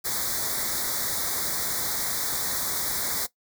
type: band-stop noise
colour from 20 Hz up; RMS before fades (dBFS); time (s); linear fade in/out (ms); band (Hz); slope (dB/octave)
white; -28; 0.04-3.27; 20; 2200 to 3500; 96
effects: noise-tail reverb RT60 0.1 s tail -17 dB re dry